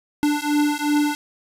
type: beating tone pair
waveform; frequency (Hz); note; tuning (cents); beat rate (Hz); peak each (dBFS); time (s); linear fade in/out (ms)
square; 293.7 / 296.4; D4 / D4; 0 / +16; 2.7; -22; 0.23-1.15; 0
effects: resampled to 32000 Hz + 7-bit